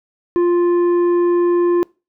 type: tone with tanh clipping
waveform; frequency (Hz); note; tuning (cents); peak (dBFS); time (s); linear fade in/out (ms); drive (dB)
sine; 349.2; F4; 0; -13; 0.36-1.83; 0; 7
effects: noise-tail reverb RT60 0.3 s tail -25 dB re dry